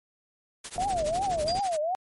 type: noise with tremolo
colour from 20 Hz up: white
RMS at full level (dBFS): -35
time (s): 0.64-1.77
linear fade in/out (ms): 5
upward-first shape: triangle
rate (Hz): 12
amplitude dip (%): 100
type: low-pass noise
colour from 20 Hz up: pink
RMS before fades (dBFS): -39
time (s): 0.75-1.6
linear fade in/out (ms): 10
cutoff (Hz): 700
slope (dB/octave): 24
type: tone with vibrato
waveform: sine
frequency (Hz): 696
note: F5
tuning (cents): -6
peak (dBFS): -25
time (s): 0.78-1.95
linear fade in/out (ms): 0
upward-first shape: triangle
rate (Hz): 2.7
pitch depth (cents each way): 290
type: tone with exponential decay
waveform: sine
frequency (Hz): 4808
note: D8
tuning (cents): +40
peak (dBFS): -25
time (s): 1.48-1.74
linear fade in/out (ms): 1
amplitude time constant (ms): 55
effects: MP3 48 kbps